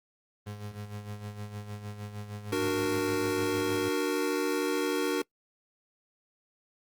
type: tone with tremolo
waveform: 35% pulse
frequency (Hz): 103.83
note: G#2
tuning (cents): 0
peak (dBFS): -34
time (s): 0.46-3.89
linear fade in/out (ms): 10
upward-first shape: sine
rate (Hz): 6.5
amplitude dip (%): 60
type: chord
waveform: square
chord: D augmented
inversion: none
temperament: equal with one note detuned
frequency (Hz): 296.6 / 370 / 466.2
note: D4 / F#4 / A#4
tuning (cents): +17 / 0 / 0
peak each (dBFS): -32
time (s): 2.52-5.22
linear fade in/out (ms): 5
effects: noise-tail reverb RT60 0.1 s tail -24 dB re dry + Opus 24 kbps